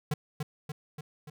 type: tone with echo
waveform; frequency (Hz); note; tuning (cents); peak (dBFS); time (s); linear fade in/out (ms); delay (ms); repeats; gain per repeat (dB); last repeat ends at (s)
square; 150.6; D3; +44; -27; 0.11-0.14; 5; 290; 4; -4; 1.3
effects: none